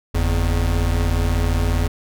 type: tone pair together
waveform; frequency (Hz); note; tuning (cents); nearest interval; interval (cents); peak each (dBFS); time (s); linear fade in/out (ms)
square; 47.18 / 84; F#1 / E2; +34 / +33; minor seventh; 999; -20; 0.14-1.88; 10
effects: none